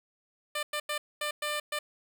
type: tone bursts at uneven times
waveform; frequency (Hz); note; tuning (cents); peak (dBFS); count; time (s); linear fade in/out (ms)
10% pulse; 596; D5; +25; -22; 6; 0.55-0.63 / 0.73-0.8 / 0.89-0.98 / 1.21-1.31 / 1.42-1.6 / 1.72-1.79; 5
effects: none